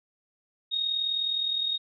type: tone with amplitude modulation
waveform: sine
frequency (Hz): 3731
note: A#7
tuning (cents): +1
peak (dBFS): -23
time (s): 0.71-1.78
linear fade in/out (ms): 20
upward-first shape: sine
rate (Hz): 39.7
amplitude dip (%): 55
effects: none